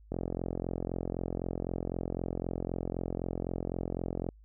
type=click train; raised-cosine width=2 ms; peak=-20 dBFS; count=184; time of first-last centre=0.12-4.289 s; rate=43.9 Hz; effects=added 52 Hz sine -53 dBFS peak until 4.44 s